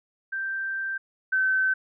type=tone pair in turn; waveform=sine; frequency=1568 / 1534 Hz; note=G6 / G6; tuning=0 / -38 cents; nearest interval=unison; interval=38 cents; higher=first; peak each=-27 / -20 dBFS; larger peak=second; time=0.32-0.98 / 1.32-1.74 s; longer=first; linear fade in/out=10 ms; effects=none